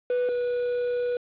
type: tone pair in turn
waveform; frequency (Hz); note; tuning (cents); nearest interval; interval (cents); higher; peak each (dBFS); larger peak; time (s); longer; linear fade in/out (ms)
triangle; 493.9 / 488.2; B4 / B4; 0 / -20; unison; 20; first; -20 / -22; first; 0.1-0.29 / 0.29-1.17; second; 2
effects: resampled to 8000 Hz + 8-bit